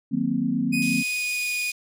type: chord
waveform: sine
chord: C half-diminished seventh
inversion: first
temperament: equal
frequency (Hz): 155.56 / 185 / 233.1 / 261.6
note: Eb3 / Gb3 / Bb3 / C4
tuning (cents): 0 / 0 / 0 / 0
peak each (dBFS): -31 / -29 / -25 / -25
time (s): 0.11-1.03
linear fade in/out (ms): 20
type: tone with pitch glide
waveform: 40% pulse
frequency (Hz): 2489 to 2465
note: D#7 to D#7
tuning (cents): 0 to -17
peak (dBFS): -24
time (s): 0.72-1.72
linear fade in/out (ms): 20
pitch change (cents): -17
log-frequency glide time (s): 0.89-1.52
type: band-pass noise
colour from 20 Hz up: white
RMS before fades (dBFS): -39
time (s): 0.82-1.72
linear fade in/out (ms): 2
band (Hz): 2900 to 8800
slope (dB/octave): 24
effects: none